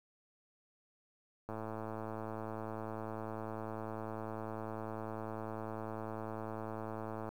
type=click train; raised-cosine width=1 ms; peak=-28 dBFS; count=639; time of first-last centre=1.49-7.29 s; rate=110 Hz; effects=10-bit